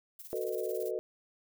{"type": "noise with tremolo", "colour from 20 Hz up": "violet", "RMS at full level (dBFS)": -46, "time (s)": [0.19, 0.91], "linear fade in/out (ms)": 5, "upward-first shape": "square", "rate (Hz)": 18, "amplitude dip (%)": 65}
{"type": "chord", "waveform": "sine", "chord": "B dominant seventh", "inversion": "second", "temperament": "just", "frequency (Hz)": [370.4, 444.5, 493.9, 617.4], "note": ["F#4", "A4", "B4", "D#5"], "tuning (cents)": [2, 18, 0, -14], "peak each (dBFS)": [-37, -36, -38, -39], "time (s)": [0.33, 0.99], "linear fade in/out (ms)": 0}
{"effects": []}